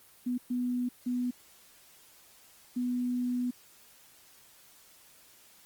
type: tone bursts at uneven times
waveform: sine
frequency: 246.9 Hz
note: B3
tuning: in tune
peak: -28 dBFS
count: 4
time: 0.26-0.38 / 0.5-0.89 / 1.06-1.31 / 2.76-3.51 s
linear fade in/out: 10 ms
effects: white hiss -58 dBFS RMS until 5.65 s + Opus 24 kbps